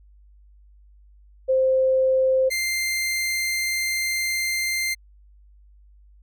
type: tone pair in turn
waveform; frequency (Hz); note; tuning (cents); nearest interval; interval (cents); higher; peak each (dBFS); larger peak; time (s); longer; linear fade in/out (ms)
sine / sawtooth; 523.3 / 2093; C5 / C7; 0 / 0; 2 octaves; 2400; second; -16 / -19; first; 1.48-2.5 / 2.5-4.95; second; 20
effects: added 50 Hz sine -49 dBFS peak until 6.22 s